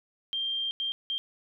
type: tone bursts at uneven times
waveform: sine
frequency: 3179 Hz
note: G7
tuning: 24 cents sharp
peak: -28 dBFS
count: 3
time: 0.33-0.71 / 0.8-0.92 / 1.1-1.18 s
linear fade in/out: 0 ms
effects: none